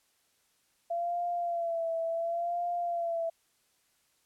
sine tone with vibrato, 679 Hz, F5, 49 cents flat, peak -29 dBFS, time 0.9-3.3 s, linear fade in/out 10 ms, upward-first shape sine, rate 0.7 Hz, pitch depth 51 cents each way, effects white hiss -71 dBFS RMS until 4.25 s + low-pass 12000 Hz 12 dB/octave

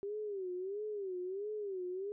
sine tone with vibrato, 392 Hz, G4, in tune, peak -37 dBFS, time 0.03-2.12 s, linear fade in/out 0 ms, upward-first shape sine, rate 1.5 Hz, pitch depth 150 cents each way, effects none

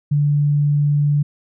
sine tone, 145.9 Hz, D3, 11 cents flat, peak -13 dBFS, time 0.11-1.23 s, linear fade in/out 10 ms, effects none

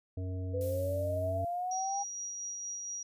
harmonic tone, 92.5 Hz, F#2, in tune, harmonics 1 / 3 / 5 / 7, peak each -34 / -44 / -48 / -51 dBFS, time 0.17-1.45 s, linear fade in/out 5 ms
sine linear sweep, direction up, 491.2 to 810 Hz, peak -32 dBFS, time 0.53-2.04 s, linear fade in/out 20 ms
violet noise with exponential decay, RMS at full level -44 dBFS, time 0.61-2.36 s, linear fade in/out 0 ms, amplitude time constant 380 ms
sine tone with tremolo, 5750 Hz, F8, 50 cents sharp, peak -36 dBFS, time 1.71-3.03 s, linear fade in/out 5 ms, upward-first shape sine, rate 4.3 Hz, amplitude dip 25%
effects resampled to 32000 Hz

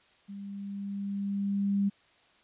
sine tone with level ramp, 199.5 Hz, G3, 31 cents sharp, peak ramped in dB -39 to -23 dBFS, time 0.28-1.9 s, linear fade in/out 20 ms, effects white hiss -63 dBFS RMS until 2.43 s + resampled to 8000 Hz

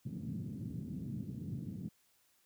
pink band-pass noise, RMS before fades -42 dBFS, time 0.05-1.89 s, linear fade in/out 10 ms, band 110 to 240 Hz, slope 24 dB/octave, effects white hiss -72 dBFS RMS until 2.45 s

